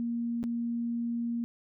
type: tone with dropouts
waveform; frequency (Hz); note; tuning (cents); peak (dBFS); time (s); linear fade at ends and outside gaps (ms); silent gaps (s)
sine; 235; A#3; +14; -29; 0-1.44; 0; 0.43-0.439
effects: none